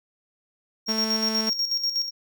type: tone with tremolo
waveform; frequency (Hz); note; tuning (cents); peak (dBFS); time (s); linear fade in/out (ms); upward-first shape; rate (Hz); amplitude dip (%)
triangle; 5570; F8; -5; -20; 0.86-2.11; 50; square; 8.2; 60
type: tone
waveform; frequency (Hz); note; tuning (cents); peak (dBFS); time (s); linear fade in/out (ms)
sawtooth; 220; A3; 0; -23; 0.88-1.5; 10
effects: none